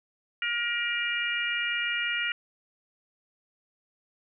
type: harmonic tone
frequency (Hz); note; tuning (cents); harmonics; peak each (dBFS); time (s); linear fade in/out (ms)
474.2; A#4; +30; 3 / 4 / 5 / 6; -32 / -32 / -32 / -32; 0.42-2.32; 2
effects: none